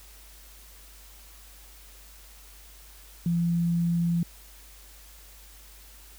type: tone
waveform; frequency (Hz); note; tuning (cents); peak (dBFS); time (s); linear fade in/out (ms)
sine; 170.5; F3; -41; -22; 3.26-4.23; 2
effects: added 50 Hz sine -50 dBFS peak until 6.18 s + white hiss -52 dBFS RMS until 6.18 s